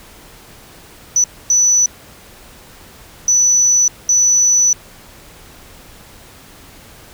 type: tone bursts at uneven times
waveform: sine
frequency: 5960 Hz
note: F#8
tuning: 12 cents sharp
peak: -8 dBFS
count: 4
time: 1.16-1.24 / 1.5-1.86 / 3.28-3.88 / 4.09-4.73 s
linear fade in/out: 2 ms
effects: tanh soft clip ceiling -4 dBFS + pink hiss -41 dBFS RMS until 7.13 s